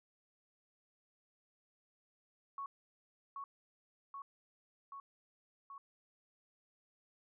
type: tone with echo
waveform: sine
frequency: 1108.7 Hz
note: C#6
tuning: in tune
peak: -40 dBFS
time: 2.58-2.66 s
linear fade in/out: 2 ms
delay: 780 ms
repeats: 4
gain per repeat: -2 dB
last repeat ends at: 5.78 s
effects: none